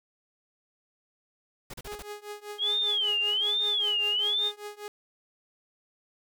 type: noise bursts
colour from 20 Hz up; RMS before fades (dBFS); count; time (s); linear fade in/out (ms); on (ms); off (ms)
pink; -41; 5; 1.7-2.026; 5; 38; 34
type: tone with tremolo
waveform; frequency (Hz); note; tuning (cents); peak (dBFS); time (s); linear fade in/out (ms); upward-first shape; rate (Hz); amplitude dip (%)
sawtooth; 415.3; G#4; 0; -31; 1.87-4.88; 0; triangle; 5.1; 95
type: tone with vibrato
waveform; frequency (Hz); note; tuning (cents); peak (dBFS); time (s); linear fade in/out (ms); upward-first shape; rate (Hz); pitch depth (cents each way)
sine; 3185; G7; +27; -24; 2.58-4.52; 50; sine; 1.2; 230
effects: none